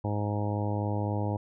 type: harmonic tone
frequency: 103.83 Hz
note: G#2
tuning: in tune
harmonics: 1 / 2 / 3 / 4 / 5 / 6 / 7 / 8 / 9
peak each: -29 / -36 / -36 / -41 / -38 / -41 / -43 / -39 / -42 dBFS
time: 0.04-1.37 s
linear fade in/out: 5 ms
effects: none